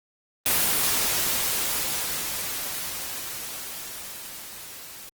white noise with level ramp, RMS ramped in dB -21 to -42 dBFS, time 0.46-5.09 s, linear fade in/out 0 ms, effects Opus 24 kbps

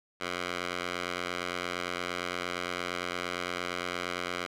10% pulse tone with band-pass filter, 88.7 Hz, F2, 27 cents sharp, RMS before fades -35 dBFS, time 0.2-4.47 s, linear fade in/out 20 ms, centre 2100 Hz, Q 0.73, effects none

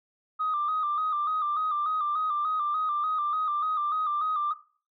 sine tone with vibrato, 1220 Hz, D#6, 34 cents flat, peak -24 dBFS, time 0.39-4.54 s, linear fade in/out 20 ms, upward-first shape square, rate 3.4 Hz, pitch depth 51 cents each way, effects noise-tail reverb RT60 0.4 s tail -17 dB re dry + tanh soft clip ceiling -20 dBFS

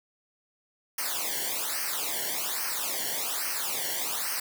white noise with flanger, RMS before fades -31 dBFS, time 0.98-4.4 s, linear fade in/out 5 ms, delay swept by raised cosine 0.27 to 0.81 ms, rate 1.2 Hz, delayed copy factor -1, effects none

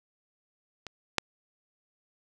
clicks, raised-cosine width 0.2 ms, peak -22 / -6 dBFS, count 2, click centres 0.867 / 1.183 s, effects none

